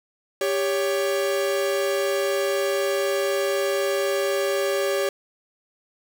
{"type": "tone pair together", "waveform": "45% pulse", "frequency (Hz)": [396, 560], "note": ["G4", "C#5"], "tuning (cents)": [18, 18], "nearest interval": "tritone", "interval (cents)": 600, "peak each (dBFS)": -24, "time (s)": [0.41, 5.09], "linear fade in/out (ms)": 2, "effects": []}